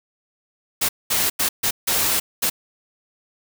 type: noise bursts at uneven times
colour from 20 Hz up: white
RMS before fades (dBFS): -20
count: 6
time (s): 0.81-0.89 / 1.1-1.3 / 1.39-1.49 / 1.63-1.71 / 1.87-2.2 / 2.42-2.5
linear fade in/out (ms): 10
effects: none